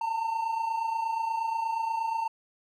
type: tone pair together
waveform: triangle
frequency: 880 / 908.4 Hz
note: A5 / A#5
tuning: 0 / -45 cents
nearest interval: minor second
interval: 55 cents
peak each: -33 / -26 dBFS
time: 0.01-2.28 s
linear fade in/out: 5 ms
effects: none